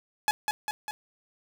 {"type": "tone with echo", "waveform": "sawtooth", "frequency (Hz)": 848, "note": "G#5", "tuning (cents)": 36, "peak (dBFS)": -17, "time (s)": [0.28, 0.31], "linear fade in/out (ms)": 0, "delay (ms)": 200, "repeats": 3, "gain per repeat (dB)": -4, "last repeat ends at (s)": 0.91, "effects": []}